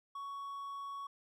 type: tone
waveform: triangle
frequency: 1116 Hz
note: C#6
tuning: 11 cents sharp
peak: -39 dBFS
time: 0.15-1.07 s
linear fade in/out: 5 ms
effects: none